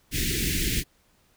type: band-stop noise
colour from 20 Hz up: pink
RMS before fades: -26 dBFS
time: 0.11-0.84 s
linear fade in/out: 50 ms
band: 400 to 1800 Hz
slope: 48 dB/octave
effects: pink hiss -64 dBFS RMS until 1.36 s

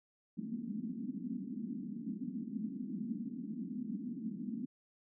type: band-pass noise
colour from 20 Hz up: pink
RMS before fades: -41 dBFS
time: 0.37-4.66 s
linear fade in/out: 10 ms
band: 200 to 260 Hz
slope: 48 dB/octave
effects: none

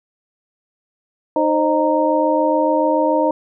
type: tone cluster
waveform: sine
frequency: 307.8 / 528 / 615 / 928 Hz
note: D#4 / C5 / D#5 / A#5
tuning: -19 / +16 / -20 / -8 cents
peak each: -19 dBFS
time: 1.36-3.31 s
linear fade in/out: 2 ms
effects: none

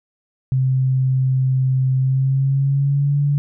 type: tone with pitch glide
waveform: sine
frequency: 130.81 to 143.48 Hz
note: C3 to D3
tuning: 0 to -40 cents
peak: -14 dBFS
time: 0.52-3.38 s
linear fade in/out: 0 ms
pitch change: +160 cents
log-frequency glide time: 1.97-3.19 s
effects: none

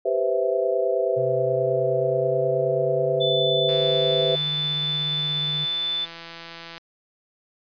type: chord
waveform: sine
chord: C major seventh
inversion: second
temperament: equal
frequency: 392 / 493.9 / 523.3 / 659.3 Hz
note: G4 / B4 / C5 / E5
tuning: 0 / 0 / 0 / 0 cents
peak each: -26 / -25 / -25 / -25 dBFS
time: 0.05-4.36 s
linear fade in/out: 10 ms
type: tone with pitch glide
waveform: triangle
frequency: 130.81 to 150.26 Hz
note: C3 to D3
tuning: 0 to +40 cents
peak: -28 dBFS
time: 1.16-5.66 s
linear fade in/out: 20 ms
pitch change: +240 cents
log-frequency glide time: 1.53-4.4 s
type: tone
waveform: sine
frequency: 3511 Hz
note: A7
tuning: 4 cents flat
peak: -23 dBFS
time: 3.2-6.06 s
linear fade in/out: 20 ms
type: click train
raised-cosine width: 0.2 ms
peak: -21 dBFS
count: 517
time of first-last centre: 3.69-6.78 s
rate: 167 Hz
effects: resampled to 11025 Hz

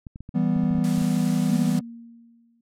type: clicks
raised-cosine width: 5 ms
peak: -25 dBFS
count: 11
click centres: 0.068 / 0.159 / 0.206 / 0.291 / 0.564 / 0.637 / 0.71 / 0.752 / 0.783 / 0.98 / 1.017 s
type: chord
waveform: triangle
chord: E minor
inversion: none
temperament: equal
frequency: 164.81 / 196 / 246.9 Hz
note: E3 / G3 / B3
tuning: 0 / 0 / 0 cents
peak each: -22 dBFS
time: 0.34-1.81 s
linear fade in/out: 20 ms
type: noise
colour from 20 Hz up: white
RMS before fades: -38 dBFS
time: 0.84-1.79 s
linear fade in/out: 0 ms
type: tone with exponential decay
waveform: sine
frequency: 232.9 Hz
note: A#3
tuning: 1 cent flat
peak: -22 dBFS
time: 1.5-2.61 s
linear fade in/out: 5 ms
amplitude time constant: 240 ms
effects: low-pass 10000 Hz 12 dB/octave

